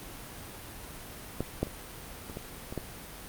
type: clicks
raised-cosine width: 2 ms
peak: -16 / -13 / -29 / -28 / -23 / -24 / -19 dBFS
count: 7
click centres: 1.406 / 1.63 / 1.67 / 2.298 / 2.371 / 2.725 / 2.777 s
effects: pink hiss -44 dBFS RMS until 3.28 s + Opus 32 kbps